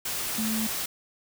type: tone in noise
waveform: sine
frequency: 220 Hz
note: A3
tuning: in tune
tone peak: -27 dBFS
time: 0.38-0.67 s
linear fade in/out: 5 ms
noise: white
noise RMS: -31 dBFS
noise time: 0.05-0.86 s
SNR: +1 dB
effects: none